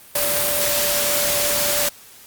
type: tone in noise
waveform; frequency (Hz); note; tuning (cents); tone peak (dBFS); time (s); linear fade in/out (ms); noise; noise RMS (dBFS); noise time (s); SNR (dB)
sine; 582; D5; -16; -25; 0.15-1.89; 5; white; -20; 0.15-1.89; -8
effects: white hiss -45 dBFS RMS until 2.26 s + Opus 32 kbps